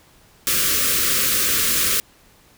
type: band-stop noise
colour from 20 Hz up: white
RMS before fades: -19 dBFS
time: 0.47-2 s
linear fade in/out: 0 ms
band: 560 to 1100 Hz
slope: 96 dB/octave
effects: pink hiss -53 dBFS RMS until 2.57 s